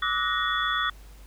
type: tone cluster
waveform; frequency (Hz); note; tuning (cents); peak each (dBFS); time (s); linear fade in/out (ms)
sine; 1154 / 1282 / 1467 / 1868 / 3429; D6 / E6 / F#6 / A#6 / A7; -31 / -49 / -15 / +3 / -45; -30; 0.02-0.9; 5
effects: added 50 Hz sine -45 dBFS peak until 1.26 s + pink hiss -55 dBFS RMS until 1.26 s